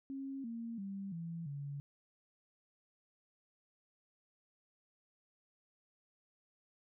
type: tone with pitch steps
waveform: sine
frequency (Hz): 271.3 / 230.8 / 196.32 / 167 / 142.07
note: C#4 / A#3 / G3 / E3 / C#3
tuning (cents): -37 / -17 / +3 / +23 / +43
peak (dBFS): -40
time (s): 0.1-1.8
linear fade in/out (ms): 0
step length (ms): 340
effects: none